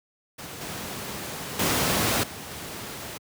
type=noise with level steps; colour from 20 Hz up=pink; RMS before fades=-38 / -34 / -23 / -38 / -36 dBFS; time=0.38-3.18 s; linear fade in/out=10 ms; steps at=0.61 / 1.59 / 2.23 / 2.51 s; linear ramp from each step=5 ms; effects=high-pass 100 Hz 12 dB/octave